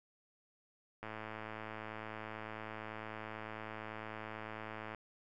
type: click train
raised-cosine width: 0.5 ms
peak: -29 dBFS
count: 428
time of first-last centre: 1.03-4.947 s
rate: 109 Hz
effects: none